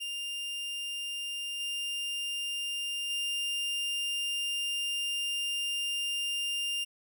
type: tone with level steps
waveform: 40% pulse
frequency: 2800 Hz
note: F7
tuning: 4 cents sharp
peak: -33 / -31 / -29 dBFS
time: 0-6.85 s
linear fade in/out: 20 ms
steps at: 1.6 / 3.1 s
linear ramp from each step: 2 ms
effects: none